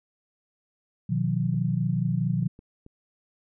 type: chord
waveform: sine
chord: B major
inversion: none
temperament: equal with one note detuned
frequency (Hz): 123.47 / 155.56 / 180.25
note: B2 / D#3 / F#3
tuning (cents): 0 / 0 / -45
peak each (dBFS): -27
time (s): 1.09-2.48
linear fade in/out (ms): 10
type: clicks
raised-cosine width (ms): 3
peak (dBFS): -34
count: 4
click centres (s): 1.543 / 2.426 / 2.591 / 2.864
effects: none